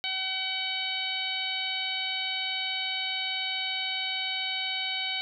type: harmonic tone with a mistuned harmonic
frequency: 759 Hz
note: F#5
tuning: 44 cents sharp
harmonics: 1 / 2 / 3 / 4 / 5 / 6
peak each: -40 / -42 / -34 / -33 / -35 / -39 dBFS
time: 0.04-5.21 s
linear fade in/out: 0 ms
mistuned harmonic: 6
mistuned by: -66 cents
effects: none